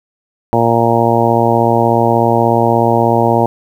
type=harmonic tone; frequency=116.54 Hz; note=A#2; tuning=in tune; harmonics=1 / 2 / 3 / 4 / 5 / 6 / 7 / 8; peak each=-17 / -17 / -17 / -17 / -17 / -17 / -17 / -17 dBFS; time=0.53-3.46 s; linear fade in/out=0 ms; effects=7-bit